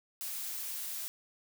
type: noise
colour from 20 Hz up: blue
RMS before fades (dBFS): -39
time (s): 0.21-1.08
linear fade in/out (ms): 0
effects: none